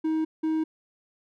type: tone pair in turn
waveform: triangle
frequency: 316.3 / 316.3 Hz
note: D#4 / D#4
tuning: +29 / +29 cents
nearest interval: unison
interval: 0 cents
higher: neither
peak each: -21 dBFS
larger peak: neither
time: 0.04-0.25 / 0.43-0.64 s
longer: neither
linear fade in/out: 10 ms
effects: none